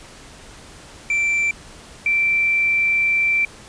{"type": "tone pair in turn", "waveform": ["triangle", "sine"], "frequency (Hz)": [2343, 2343], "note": ["D7", "D7"], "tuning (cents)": [-5, -5], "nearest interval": "unison", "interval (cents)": 0, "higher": "neither", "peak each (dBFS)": -15, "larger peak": "neither", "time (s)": [[1.1, 1.51], [2.06, 3.45]], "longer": "second", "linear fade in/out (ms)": 2, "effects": ["pink hiss -42 dBFS RMS until 3.68 s", "resampled to 22050 Hz"]}